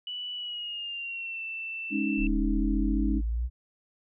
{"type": "tone with pitch glide", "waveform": "sine", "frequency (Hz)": [2960, 2668], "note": ["F#7", "E7"], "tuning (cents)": [0, 20], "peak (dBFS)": -33, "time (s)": [0.07, 2.27], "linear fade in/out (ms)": 2, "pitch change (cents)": -180, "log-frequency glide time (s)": [0.34, 1.43]}
{"type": "chord", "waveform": "sine", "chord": "Ab suspended fourth", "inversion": "none", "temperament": "just", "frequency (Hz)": [207.7, 276.9, 311.5], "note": ["Ab3", "Db4", "Eb4"], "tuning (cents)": [0, -2, 2], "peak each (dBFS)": -30, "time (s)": [1.9, 3.22], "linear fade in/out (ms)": 50}
{"type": "exponential sweep", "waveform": "sine", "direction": "up", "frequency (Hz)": [34.48, 61.74], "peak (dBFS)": -26, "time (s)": [2.17, 3.5], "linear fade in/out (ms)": 50}
{"effects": []}